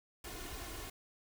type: noise with comb filter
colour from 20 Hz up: pink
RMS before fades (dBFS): -45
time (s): 0.24-0.9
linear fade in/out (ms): 5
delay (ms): 2.8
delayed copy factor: +0.6
effects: none